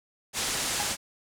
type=low-pass noise; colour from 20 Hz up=white; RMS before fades=-30 dBFS; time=0.33-0.97 s; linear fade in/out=50 ms; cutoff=9400 Hz; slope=24 dB/octave
type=tone with exponential decay; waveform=40% pulse; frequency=824 Hz; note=G#5; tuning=14 cents flat; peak=-25 dBFS; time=0.8-0.91 s; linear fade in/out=0 ms; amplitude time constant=22 ms
effects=none